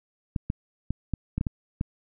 clicks, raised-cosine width 5 ms, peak -14 dBFS, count 8, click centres 0.362 / 0.501 / 0.906 / 1.137 / 1.38 / 1.411 / 1.468 / 1.811 s, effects none

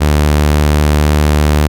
sawtooth tone with pitch glide, 74.5 to 74.93 Hz, D2 to D2, +25 to +35 cents, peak -4 dBFS, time 0-1.68 s, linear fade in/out 20 ms, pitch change +10 cents, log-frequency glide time 0.48-1.32 s, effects none

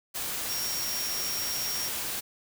sine tone in noise, 5588 Hz, F8, in tune, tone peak -32 dBFS, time 0.48-1.89 s, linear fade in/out 20 ms, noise white, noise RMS -33 dBFS, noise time 0.14-2.21 s, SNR -2 dB, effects none

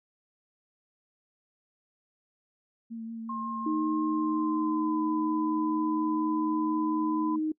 sine tone with vibrato, 226.9 Hz, A#3, 47 cents flat, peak -35 dBFS, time 2.9-7.4 s, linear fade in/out 20 ms, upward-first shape triangle, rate 5.5 Hz, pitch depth 23 cents each way
sine tone with pitch glide, 1066 to 1006.2 Hz, C6 to B5, +32 to +32 cents, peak -33 dBFS, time 3.29-7.36 s, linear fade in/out 5 ms, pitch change -100 cents, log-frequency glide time 4.05-5.01 s
sine tone, 311.1 Hz, D#4, in tune, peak -26 dBFS, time 3.66-7.52 s, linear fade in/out 5 ms
effects noise-tail reverb RT60 0.1 s tail -24 dB re dry

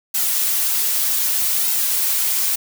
blue noise with flanger, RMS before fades -19 dBFS, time 0.14-2.56 s, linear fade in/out 10 ms, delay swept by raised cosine 1.7 to 7.6 ms, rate 0.64 Hz, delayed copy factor -0.65, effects none

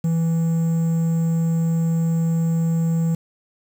triangle tone with quantisation, 164.81 Hz, E3, in tune, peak -15 dBFS, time 0.04-3.15 s, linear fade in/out 5 ms, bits 7, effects none

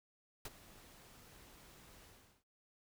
pink noise with ADSR envelope, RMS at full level -42 dBFS, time 0.45-2.44 s, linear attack 4 ms, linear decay 32 ms, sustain -18 dB, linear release 390 ms, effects noise-tail reverb RT60 0.1 s tail -26 dB re dry

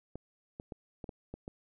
clicks, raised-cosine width 2 ms, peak -28 dBFS, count 7, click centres 0.156 / 0.599 / 0.722 / 1.042 / 1.092 / 1.34 / 1.479 s, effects none

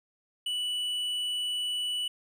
sine tone with tanh clipping, 2960 Hz, F#7, in tune, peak -30 dBFS, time 0.46-2.08 s, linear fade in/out 5 ms, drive 7 dB, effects none

